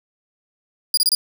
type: tone bursts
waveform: sawtooth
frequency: 4860 Hz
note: D#8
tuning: 42 cents flat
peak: -11 dBFS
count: 4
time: 0.94-1.15 s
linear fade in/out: 2 ms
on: 33 ms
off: 26 ms
effects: 8-bit